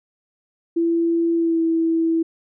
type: tone with pitch glide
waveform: sine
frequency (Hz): 335.1 to 328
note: E4 to E4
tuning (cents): +29 to -9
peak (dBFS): -16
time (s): 0.76-2.23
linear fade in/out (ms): 10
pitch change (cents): -38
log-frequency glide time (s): 1.35-1.61
effects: none